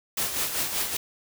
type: noise with tremolo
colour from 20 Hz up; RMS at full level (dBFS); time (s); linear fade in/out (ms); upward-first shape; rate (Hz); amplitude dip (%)
white; -26; 0.17-0.97; 5; sine; 5.2; 55
effects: none